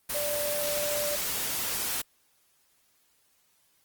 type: tone in noise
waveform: sine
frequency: 587.3 Hz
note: D5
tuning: in tune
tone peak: -30 dBFS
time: 0.14-1.16 s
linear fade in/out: 10 ms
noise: white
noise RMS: -31 dBFS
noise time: 0.09-2.02 s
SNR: -2 dB
effects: white hiss -68 dBFS RMS until 3.84 s + Opus 24 kbps